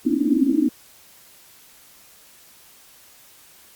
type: band-pass noise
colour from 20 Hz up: white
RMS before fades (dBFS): -19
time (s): 0.05-0.69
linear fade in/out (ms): 5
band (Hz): 240 to 320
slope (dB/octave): 96
effects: white hiss -50 dBFS RMS until 3.75 s + Opus 48 kbps